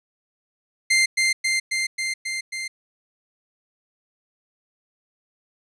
sawtooth tone with echo, 2092 Hz, C7, 1 cent flat, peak -12 dBFS, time 0.9-1.06 s, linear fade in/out 10 ms, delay 270 ms, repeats 6, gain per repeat -2 dB, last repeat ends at 2.68 s, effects resampled to 24000 Hz

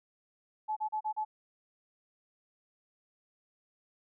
sine tone bursts, 860 Hz, A5, 40 cents flat, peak -30 dBFS, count 5, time 0.68-1.25 s, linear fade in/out 20 ms, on 86 ms, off 35 ms, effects none

